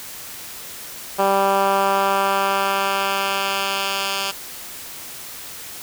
10% pulse tone with band-pass filter sweep, 196 Hz, G3, in tune, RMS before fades -20 dBFS, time 1.18-4.32 s, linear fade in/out 20 ms, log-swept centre 750 to 3900 Hz, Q 0.9, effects white hiss -35 dBFS RMS until 5.82 s

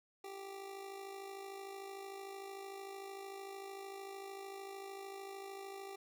25% pulse tone with amplitude modulation, 392 Hz, G4, in tune, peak -40 dBFS, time 0.24-5.96 s, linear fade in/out 5 ms, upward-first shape sine, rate 53.3 Hz, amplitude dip 50%, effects none

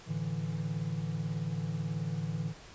triangle chord, A suspended fourth, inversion none, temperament just, 110 / 146.67 / 165 Hz, A2 / D3 / E3, 0 / -2 / +2 cents, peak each -37 / -34 / -33 dBFS, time 0.06-2.54 s, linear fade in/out 50 ms, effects pink hiss -52 dBFS RMS until 2.74 s + resampled to 16000 Hz

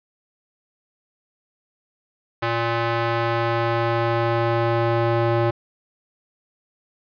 square tone with band-pass filter sweep, 116.54 Hz, A#2, in tune, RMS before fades -21 dBFS, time 2.42-5.51 s, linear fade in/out 10 ms, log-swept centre 1300 to 590 Hz, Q 0.71, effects resampled to 11025 Hz

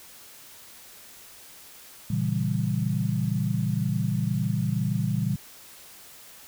sine chord, A# diminished seventh, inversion none, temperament equal, 116.54 / 138.59 / 164.81 / 196 Hz, A#2 / C#3 / E3 / G3, 0 / 0 / 0 / 0 cents, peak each -28 / -29 / -29 / -29 dBFS, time 2.1-5.36 s, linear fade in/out 5 ms, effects white hiss -48 dBFS RMS until 6.47 s

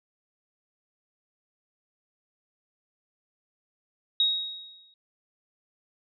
sine tone with exponential decay, 3779 Hz, A#7, 23 cents sharp, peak -18 dBFS, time 4.2-4.94 s, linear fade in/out 2 ms, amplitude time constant 160 ms, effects none

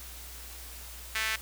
sawtooth tone with high-pass filter, 220 Hz, A3, in tune, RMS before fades -31 dBFS, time 1.15-1.36 s, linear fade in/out 5 ms, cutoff 1900 Hz, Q 2, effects added 60 Hz sine -46 dBFS peak until 1.41 s + white hiss -46 dBFS RMS until 1.41 s

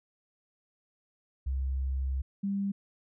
sine tone pair in turn, 66.4 / 198.41 Hz, C2 / G3, +26 / +21 cents, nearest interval octave + perfect fifth, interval 1895 cents, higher second, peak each -28 / -28 dBFS, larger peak neither, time 1.46-2.22 / 2.43-2.72 s, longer first, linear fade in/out 10 ms, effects none

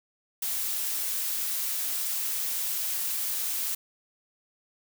blue noise, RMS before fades -30 dBFS, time 0.42-3.75 s, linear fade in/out 5 ms, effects none

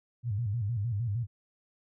sine tone with vibrato, 110 Hz, A2, in tune, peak -28 dBFS, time 0.23-1.27 s, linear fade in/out 50 ms, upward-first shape square, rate 6.5 Hz, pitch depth 150 cents each way, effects none

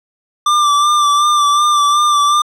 square tone with vibrato, 1180 Hz, D6, 8 cents sharp, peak -10 dBFS, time 0.46-2.42 s, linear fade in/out 5 ms, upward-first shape sine, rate 2.7 Hz, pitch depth 33 cents each way, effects low-pass 8000 Hz 12 dB/octave

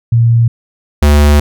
sine / square tone pair in turn, 116.5 / 73.39 Hz, A#2 / D2, -1 / -1 cents, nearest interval minor sixth, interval 800 cents, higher first, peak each -5 dBFS, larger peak neither, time 0.12-0.48 / 1.02-1.4 s, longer second, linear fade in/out 5 ms, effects none

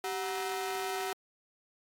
sawtooth ring-modulated tone, 564 Hz, C#5, 30 cents sharp, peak -26 dBFS, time 0.04-1.13 s, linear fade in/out 2 ms, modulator 177 Hz, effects AAC 64 kbps

